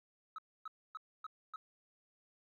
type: tone bursts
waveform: sine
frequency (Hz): 1284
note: E6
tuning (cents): -46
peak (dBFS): -39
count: 5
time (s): 0.36-1.56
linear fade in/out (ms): 2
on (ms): 24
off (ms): 270
effects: tanh soft clip ceiling -41 dBFS + 13-bit